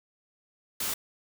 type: noise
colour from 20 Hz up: white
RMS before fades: -31 dBFS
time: 0.8-0.94 s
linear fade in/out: 5 ms
effects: none